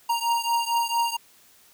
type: beating tone pair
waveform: square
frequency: 932.3 / 936.7 Hz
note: A#5 / A#5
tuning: 0 / +8 cents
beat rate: 4.4 Hz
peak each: -25 / -27 dBFS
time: 0.09-1.17 s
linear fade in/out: 10 ms
effects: white hiss -56 dBFS RMS until 1.73 s